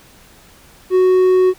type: tone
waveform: triangle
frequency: 370 Hz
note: F#4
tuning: in tune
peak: -7 dBFS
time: 0.9-1.54 s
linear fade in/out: 50 ms
effects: pink hiss -46 dBFS RMS until 1.58 s